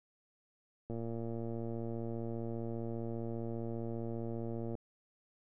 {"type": "click train", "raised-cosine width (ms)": 2, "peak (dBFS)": -28, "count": 444, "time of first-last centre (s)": [0.9, 4.752], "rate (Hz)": 115, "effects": []}